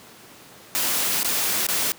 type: noise with dropouts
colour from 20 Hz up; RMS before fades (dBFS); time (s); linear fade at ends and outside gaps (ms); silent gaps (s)
white; -23; 0.75-1.92; 0; 1.231-1.246 / 1.667-1.687
effects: pink hiss -46 dBFS RMS until 1.98 s + high-pass 150 Hz 12 dB/octave